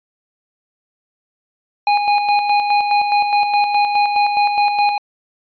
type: tone with tremolo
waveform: square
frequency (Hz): 823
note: G#5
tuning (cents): -16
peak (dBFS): -12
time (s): 1.87-4.98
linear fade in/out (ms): 2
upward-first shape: square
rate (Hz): 4.8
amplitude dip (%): 45
effects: resampled to 11025 Hz